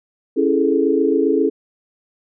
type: chord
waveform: sine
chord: A major seventh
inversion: first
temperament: just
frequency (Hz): 275 / 330 / 412.5 / 440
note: C#4 / E4 / G#4 / A4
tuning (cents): -14 / +2 / -12 / 0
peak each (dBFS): -19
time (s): 0.36-1.5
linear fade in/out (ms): 20
effects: none